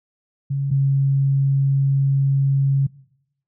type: tone pair in turn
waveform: sine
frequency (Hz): 138.59 / 137.32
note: C#3 / C#3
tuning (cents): 0 / -16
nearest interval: unison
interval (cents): 16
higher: first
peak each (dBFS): -19 / -14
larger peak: second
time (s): 0.5-0.71 / 0.71-2.87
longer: second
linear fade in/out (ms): 10
effects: noise-tail reverb RT60 0.8 s tail -22 dB re dry